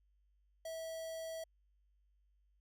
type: tone with notch filter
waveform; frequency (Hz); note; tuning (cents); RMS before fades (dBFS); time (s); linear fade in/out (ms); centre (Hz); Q
square; 650; E5; -24; -44; 0.65-1.44; 5; 2300; 1.6
effects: added 50 Hz sine -70 dBFS peak until 2.6 s